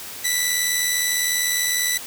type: tone with amplitude modulation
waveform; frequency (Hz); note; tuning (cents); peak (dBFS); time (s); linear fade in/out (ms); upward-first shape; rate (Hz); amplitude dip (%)
10% pulse; 1975.5; B6; 0; -8; 0.24-1.98; 10; sine; 79.9; 50
effects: white hiss -35 dBFS RMS until 2.06 s